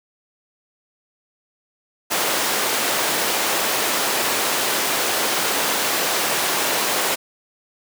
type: high-pass noise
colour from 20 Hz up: pink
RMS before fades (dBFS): -21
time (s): 2.1-7.16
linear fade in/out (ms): 20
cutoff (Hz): 420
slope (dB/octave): 12
effects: none